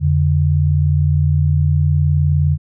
sine tone pair together, 86.2 / 145.77 Hz, F2 / D3, -22 / -13 cents, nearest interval major sixth, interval 909 cents, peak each -14 dBFS, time 0-2.58 s, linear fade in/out 50 ms, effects none

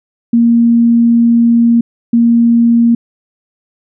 sine tone bursts at uneven times, 233.8 Hz, A#3, 5 cents sharp, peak -5 dBFS, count 2, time 0.33-1.81 / 2.13-2.95 s, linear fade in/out 5 ms, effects none

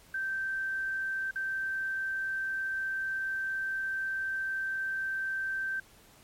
sine tone with dropouts, 1559 Hz, G6, 10 cents flat, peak -30 dBFS, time 0.14-5.8 s, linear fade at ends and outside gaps 5 ms, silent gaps 1.311-1.357 s, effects pink hiss -58 dBFS RMS until 6.23 s + MP3 64 kbps

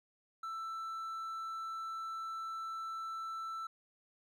triangle tone, 1328 Hz, E6, 12 cents sharp, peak -37 dBFS, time 0.43-3.67 s, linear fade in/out 5 ms, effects none

